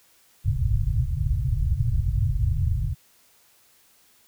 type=low-pass noise; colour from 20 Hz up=white; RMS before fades=-23 dBFS; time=0.44-2.95 s; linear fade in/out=20 ms; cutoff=140 Hz; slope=96 dB/octave; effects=white hiss -59 dBFS RMS until 4.27 s